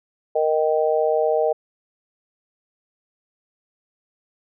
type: chord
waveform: sine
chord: Eb major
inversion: second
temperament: just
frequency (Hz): 466.7 / 622.3 / 777.8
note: Bb4 / Eb5 / G5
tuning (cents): +2 / 0 / -14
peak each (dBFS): -20 / -20 / -25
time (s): 0.35-1.53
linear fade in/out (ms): 10
effects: none